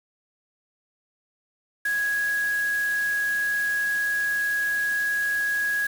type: tone in noise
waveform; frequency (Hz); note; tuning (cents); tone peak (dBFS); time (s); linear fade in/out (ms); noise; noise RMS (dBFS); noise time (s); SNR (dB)
sine; 1661.2; G#6; 0; -22; 1.85-5.87; 5; white; -39; 1.85-5.87; +14
effects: none